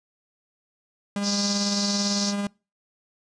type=tone with tremolo; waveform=45% pulse; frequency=202.1 Hz; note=G#3; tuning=47 cents flat; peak=-24 dBFS; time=1.16-2.47 s; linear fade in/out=2 ms; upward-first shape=sine; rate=18 Hz; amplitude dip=30%
type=band-pass noise; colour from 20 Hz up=white; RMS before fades=-28 dBFS; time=1.22-2.34 s; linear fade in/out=50 ms; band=4200 to 6000 Hz; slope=48 dB/octave
effects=noise-tail reverb RT60 0.3 s tail -25 dB re dry + resampled to 22050 Hz